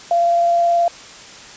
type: tone with vibrato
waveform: sine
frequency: 687 Hz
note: F5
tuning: 29 cents flat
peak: -12 dBFS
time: 0.11-0.88 s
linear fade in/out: 2 ms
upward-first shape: triangle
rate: 19 Hz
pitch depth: 11 cents each way
effects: white hiss -38 dBFS RMS until 1.56 s + resampled to 16000 Hz